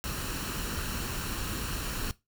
pink noise with comb filter, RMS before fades -34 dBFS, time 0.04-2.11 s, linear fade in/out 0 ms, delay 0.71 ms, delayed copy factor +0.5, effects noise-tail reverb RT60 0.2 s tail -18 dB re dry

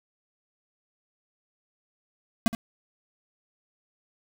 square tone with echo, 227.1 Hz, A#3, 45 cents flat, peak -18 dBFS, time 2.46-2.48 s, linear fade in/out 0 ms, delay 69 ms, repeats 1, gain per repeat -12 dB, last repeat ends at 2.549 s, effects none

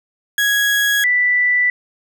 35% pulse / sine tone pair in turn, 1661.2 / 1975.5 Hz, G#6 / B6, 0 / 0 cents, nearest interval minor third, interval 300 cents, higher second, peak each -12 dBFS, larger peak neither, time 0.38-1.04 / 1.04-1.7 s, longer neither, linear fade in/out 2 ms, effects none

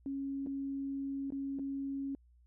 sine tone with dropouts, 274.8 Hz, C#4, 15 cents flat, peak -35 dBFS, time 0.06-2.15 s, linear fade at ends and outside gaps 1 ms, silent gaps 0.463-0.47 / 1.304-1.322 / 1.588-1.594 s, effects added 60 Hz sine -61 dBFS peak until 2.46 s

